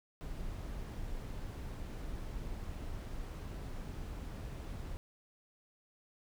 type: noise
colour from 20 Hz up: brown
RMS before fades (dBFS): -42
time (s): 0.21-4.97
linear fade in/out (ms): 0
effects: none